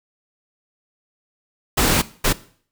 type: noise bursts at uneven times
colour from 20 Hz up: pink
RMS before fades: -17 dBFS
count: 2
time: 1.77-2.02 / 2.24-2.33 s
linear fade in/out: 10 ms
effects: noise-tail reverb RT60 0.5 s tail -18 dB re dry